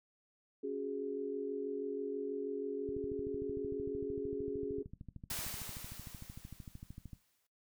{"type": "chord", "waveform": "sine", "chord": "C# suspended fourth", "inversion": "none", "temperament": "just", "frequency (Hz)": [277.2, 369.6, 415.8], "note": ["C#4", "F#4", "G#4"], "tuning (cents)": [0, -2, 2], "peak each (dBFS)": [-42, -42, -38], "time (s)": [0.63, 4.83], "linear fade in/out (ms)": 10}
{"type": "click train", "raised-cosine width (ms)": 5, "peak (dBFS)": -35, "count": 57, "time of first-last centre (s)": [2.89, 7.132], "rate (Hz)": 13.2}
{"type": "noise with exponential decay", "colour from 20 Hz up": "white", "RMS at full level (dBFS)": -39, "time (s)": [5.3, 7.47], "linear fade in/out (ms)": 5, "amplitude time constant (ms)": 470}
{"effects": ["noise-tail reverb RT60 0.2 s tail -17 dB re dry"]}